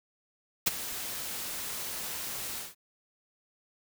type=noise with ADSR envelope; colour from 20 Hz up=white; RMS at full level=-22 dBFS; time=0.66-2.75 s; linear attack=12 ms; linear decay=20 ms; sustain=-15 dB; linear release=180 ms; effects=none